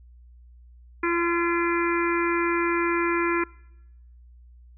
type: harmonic tone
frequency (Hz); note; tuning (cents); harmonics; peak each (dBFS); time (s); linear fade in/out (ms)
341.9; F4; -37; 1 / 3 / 4 / 5 / 6 / 7; -24 / -29 / -30 / -31 / -32 / -32; 1.03-3.44; 5
effects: noise-tail reverb RT60 0.9 s tail -24 dB re dry + added 60 Hz sine -47 dBFS peak until 4.77 s